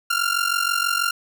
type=ring-modulated tone; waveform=sawtooth; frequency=1393 Hz; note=F6; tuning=5 cents flat; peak=-13 dBFS; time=0.1-1.11 s; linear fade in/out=5 ms; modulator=23.1 Hz; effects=none